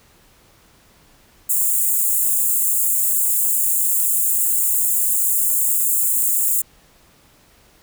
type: high-pass noise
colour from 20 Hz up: white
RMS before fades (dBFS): -18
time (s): 1.49-6.62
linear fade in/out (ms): 10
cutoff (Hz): 7000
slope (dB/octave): 96
effects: pink hiss -53 dBFS RMS until 7.82 s